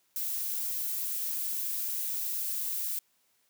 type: noise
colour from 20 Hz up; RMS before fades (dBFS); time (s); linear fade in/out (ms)
violet; -33; 0.16-2.99; 0
effects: white hiss -71 dBFS RMS until 3.49 s + high-pass 100 Hz 12 dB/octave